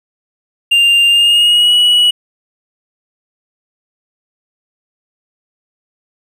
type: tone with pitch glide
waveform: triangle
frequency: 2795 to 2929 Hz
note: F7 to F#7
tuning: +1 to -18 cents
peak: -5 dBFS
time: 0.71-2.11 s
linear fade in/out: 10 ms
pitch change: +81 cents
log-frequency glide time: 1.09-1.75 s
effects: none